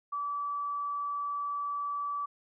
sine tone, 1153 Hz, D6, 32 cents flat, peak -31 dBFS, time 0.12-2.26 s, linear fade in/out 10 ms, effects none

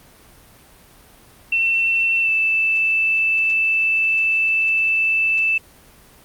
sine tone with pitch glide, 2694 to 2642 Hz, E7 to E7, +37 to +3 cents, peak -15 dBFS, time 1.52-5.58 s, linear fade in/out 5 ms, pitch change -34 cents, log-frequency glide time 2.22-2.29 s, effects pink hiss -48 dBFS RMS until 6.24 s + Opus 32 kbps

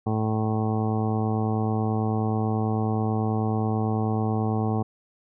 harmonic tone, 109.2 Hz, A2, 13 cents flat, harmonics 1 / 2 / 3 / 4 / 5 / 6 / 7 / 8 / 9 / 10, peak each -25 / -27 / -33 / -32 / -41 / -41 / -32 / -41 / -43 / -40 dBFS, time 0.06-4.83 s, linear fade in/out 10 ms, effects none

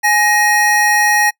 square tone pair together, 835.9 / 1879 Hz, G#5 / A#6, +11 / +13 cents, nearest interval octave + major second, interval 1402 cents, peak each -15 / -13 dBFS, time 0.03-1.31 s, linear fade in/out 20 ms, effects noise-tail reverb RT60 0.1 s tail -24 dB re dry

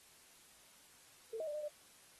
sine tone with pitch steps, 448.4 / 635 / 591 / 605 / 596 Hz, A4 / D#5 / D5 / D#5 / D5, +33 / +35 / +11 / -49 / +25 cents, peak -38 dBFS, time 1.33-1.685 s, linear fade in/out 10 ms, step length 71 ms, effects white hiss -63 dBFS RMS until 2.19 s + AAC 32 kbps

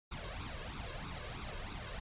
pink noise with flanger, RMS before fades -43 dBFS, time 0.11-2 s, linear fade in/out 10 ms, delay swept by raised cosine 0.8 to 1.9 ms, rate 3.1 Hz, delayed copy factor +0.75, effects resampled to 8000 Hz

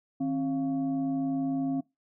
sine tone with frequency modulation, 268.7 Hz, C4, 46 cents sharp, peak -26 dBFS, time 0.2-1.81 s, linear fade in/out 10 ms, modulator 426 Hz, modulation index 0.46, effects noise-tail reverb RT60 0.2 s tail -21 dB re dry

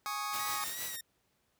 sawtooth chord, Ab suspended fourth, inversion none, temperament just, 830.6 / 1107.5 / 1245.9 Hz, Ab5 / Db6 / Eb6, 0 / -2 / +2 cents, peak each -37 / -35 / -34 dBFS, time 0.06-0.64 s, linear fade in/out 0 ms
white noise with tremolo, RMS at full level -39 dBFS, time 0.32-0.97 s, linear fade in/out 20 ms, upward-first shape triangle, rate 6.3 Hz, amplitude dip 65%
5% pulse tone with vibrato, 1894 Hz, A#6, 27 cents sharp, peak -30 dBFS, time 0.39-1.01 s, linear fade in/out 5 ms, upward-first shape sine, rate 2.8 Hz, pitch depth 57 cents each way
effects pink hiss -75 dBFS RMS until 1.59 s + high-pass 60 Hz 12 dB/octave

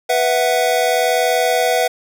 square chord, B suspended fourth, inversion none, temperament equal, 493.9 / 659.3 / 740 Hz, B4 / E5 / F#5, 0 / 0 / 0 cents, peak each -19 dBFS, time 0.09-1.88 s, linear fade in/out 10 ms, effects none

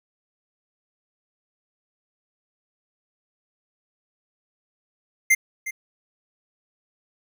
square tone with echo, 2093 Hz, C7, in tune, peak -14 dBFS, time 5.3-5.35 s, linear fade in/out 10 ms, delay 360 ms, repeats 1, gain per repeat -14 dB, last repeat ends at 5.71 s, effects none

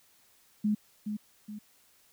sine tone with echo, 210.5 Hz, G#3, 24 cents sharp, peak -24 dBFS, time 0.64-0.75 s, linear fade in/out 10 ms, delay 420 ms, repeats 2, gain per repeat -7 dB, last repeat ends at 1.59 s, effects white hiss -64 dBFS RMS until 2.12 s

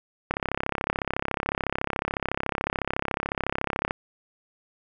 click train, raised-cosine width 0.5 ms, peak -10 dBFS, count 123, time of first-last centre 0.31-3.909 s, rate 33.9 Hz, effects none

